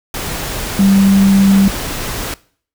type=tone in noise; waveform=sine; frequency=195.8 Hz; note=G3; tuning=2 cents flat; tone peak=-7 dBFS; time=0.79-1.68 s; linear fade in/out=2 ms; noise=pink; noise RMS=-22 dBFS; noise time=0.14-2.34 s; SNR=+12 dB; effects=noise-tail reverb RT60 0.5 s tail -21 dB re dry